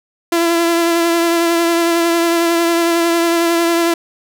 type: tone with vibrato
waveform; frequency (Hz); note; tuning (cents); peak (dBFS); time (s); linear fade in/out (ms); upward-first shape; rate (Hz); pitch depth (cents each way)
sawtooth; 337.6; E4; +41; -8; 0.32-3.94; 5; sine; 11; 20
effects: none